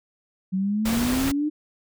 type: exponential sweep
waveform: sine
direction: up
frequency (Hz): 185 to 307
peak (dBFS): -21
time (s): 0.52-1.5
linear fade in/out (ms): 20
type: noise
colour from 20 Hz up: pink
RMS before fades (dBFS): -28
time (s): 0.85-1.32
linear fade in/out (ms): 10
effects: none